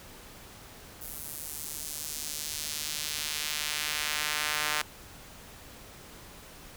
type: tone with high-pass filter sweep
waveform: sawtooth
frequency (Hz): 150.8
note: D3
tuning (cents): +46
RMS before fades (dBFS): -34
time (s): 1.01-4.82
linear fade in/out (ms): 5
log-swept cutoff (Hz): 12000 to 1400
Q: 0.86
effects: pink hiss -49 dBFS RMS until 6.76 s